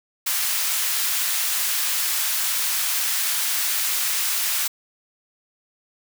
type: high-pass noise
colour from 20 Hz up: white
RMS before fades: -23 dBFS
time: 0.26-4.68 s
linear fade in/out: 10 ms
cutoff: 1200 Hz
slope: 12 dB/octave
effects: none